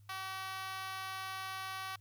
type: tone with high-pass filter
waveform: 5% pulse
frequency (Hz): 380.6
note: F#4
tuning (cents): +49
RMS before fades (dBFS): -42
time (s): 0.09-1.96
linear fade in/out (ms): 5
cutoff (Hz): 950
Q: 5.7
effects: added 102 Hz sine -57 dBFS peak until 2 s + white hiss -75 dBFS RMS until 2 s